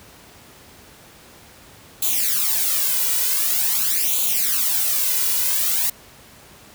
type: noise with flanger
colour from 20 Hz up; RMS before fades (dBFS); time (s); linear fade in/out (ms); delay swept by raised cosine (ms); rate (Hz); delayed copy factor
blue; -20; 2.02-5.9; 5; 0.28 to 2.08; 0.46; +0.85
effects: pink hiss -46 dBFS RMS until 6.74 s + high-pass 60 Hz 12 dB/octave